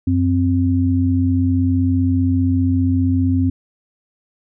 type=tone pair together; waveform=sine; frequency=92.5 / 262.3 Hz; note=F#2 / C4; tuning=0 / +4 cents; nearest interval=octave + tritone; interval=1804 cents; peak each=-16 dBFS; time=0.07-3.5 s; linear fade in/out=5 ms; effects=none